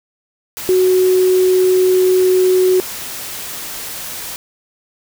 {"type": "tone in noise", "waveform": "sine", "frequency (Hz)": 370, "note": "F#4", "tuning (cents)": 0, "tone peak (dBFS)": -9, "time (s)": [0.69, 2.8], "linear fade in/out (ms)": 0, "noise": "white", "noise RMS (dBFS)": -27, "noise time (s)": [0.57, 4.36], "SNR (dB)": 15, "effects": []}